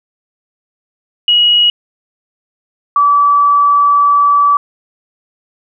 sine tone pair in turn, 2903 / 1152.1 Hz, F#7 / D6, -34 / -34 cents, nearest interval octave + major third, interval 1600 cents, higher first, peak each -6 dBFS, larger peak neither, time 1.28-1.7 / 2.96-4.57 s, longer second, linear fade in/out 2 ms, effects none

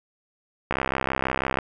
click train, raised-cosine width 0.5 ms, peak -8 dBFS, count 59, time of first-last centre 0.71-1.587 s, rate 66.1 Hz, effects none

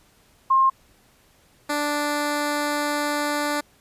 sine / 10% pulse tone pair in turn, 1064 / 293.6 Hz, C6 / D4, +29 / 0 cents, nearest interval octave + minor seventh, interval 2229 cents, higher first, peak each -14 dBFS, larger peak neither, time 0.5-0.7 / 1.69-3.61 s, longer second, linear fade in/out 10 ms, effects pink hiss -58 dBFS RMS until 3.8 s + resampled to 32000 Hz

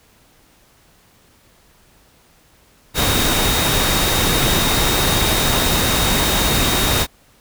sine tone in noise, 3729 Hz, A#7, in tune, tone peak -23 dBFS, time 2.94-7.07 s, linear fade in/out 50 ms, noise pink, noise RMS -17 dBFS, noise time 2.94-7.07 s, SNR -9 dB, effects pink hiss -53 dBFS RMS until 7.4 s

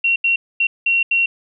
sine tone bursts at uneven times, 2737 Hz, F7, 36 cents flat, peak -13 dBFS, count 5, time 0.04-0.16 / 0.24-0.36 / 0.6-0.67 / 0.86-1.03 / 1.11-1.26 s, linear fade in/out 5 ms, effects none

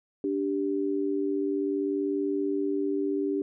sine tone pair together, 291.4 / 392 Hz, D4 / G4, -13 / 0 cents, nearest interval perfect fourth, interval 513 cents, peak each -28 dBFS, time 0.24-3.42 s, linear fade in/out 2 ms, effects none

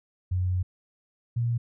sine tone pair in turn, 91.2 / 118.25 Hz, F#2 / A#2, -24 / +25 cents, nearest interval major third, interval 449 cents, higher second, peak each -23 dBFS, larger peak neither, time 0.31-0.63 / 1.36-1.58 s, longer first, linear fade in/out 10 ms, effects none

